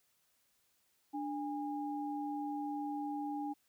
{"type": "tone pair together", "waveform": "sine", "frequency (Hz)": [293.7, 816.9], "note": ["D4", "G#5"], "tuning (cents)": [0, -29], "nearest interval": "octave + tritone", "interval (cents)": 1771, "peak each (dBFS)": [-38, -40], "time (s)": [1.13, 3.54], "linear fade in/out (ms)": 20, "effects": ["white hiss -75 dBFS RMS until 3.68 s"]}